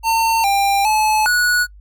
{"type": "tone with pitch steps", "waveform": "square", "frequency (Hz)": [905, 795, 861, 1465], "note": ["A5", "G5", "A5", "F#6"], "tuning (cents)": [48, 24, -38, -18], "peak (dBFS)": -14, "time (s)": [0.03, 1.67], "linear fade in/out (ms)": 50, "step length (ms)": 410, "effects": ["noise-tail reverb RT60 0.1 s tail -25 dB re dry", "added 50 Hz sine -39 dBFS peak until 1.8 s"]}